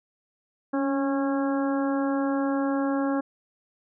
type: harmonic tone with a mistuned harmonic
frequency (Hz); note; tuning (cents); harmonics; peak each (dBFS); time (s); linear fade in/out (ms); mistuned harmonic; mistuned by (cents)
273.6; C#4; -23; 1 / 2 / 3 / 4 / 5 / 6; -24 / -30 / -34 / -36 / -38 / -40; 0.73-3.21; 10; 1; +28
effects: none